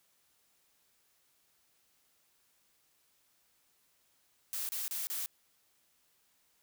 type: noise bursts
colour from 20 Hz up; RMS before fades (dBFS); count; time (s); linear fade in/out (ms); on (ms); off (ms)
blue; -37; 4; 4.53-5.26; 0; 160; 30
effects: white hiss -72 dBFS RMS until 6.62 s